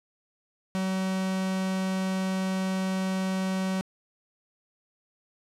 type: tone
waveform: 45% pulse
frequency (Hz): 189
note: F#3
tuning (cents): +37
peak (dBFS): -26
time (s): 0.75-3.81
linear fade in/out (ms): 0
effects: low-pass 10000 Hz 12 dB/octave